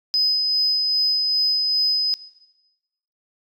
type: tone with tremolo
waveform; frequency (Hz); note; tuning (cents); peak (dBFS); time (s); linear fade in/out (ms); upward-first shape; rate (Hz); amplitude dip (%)
sine; 5030; D#8; +18; -15; 0.14-2.14; 0; sine; 2.5; 25
effects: noise-tail reverb RT60 1.0 s tail -17 dB re dry + tanh soft clip ceiling -11 dBFS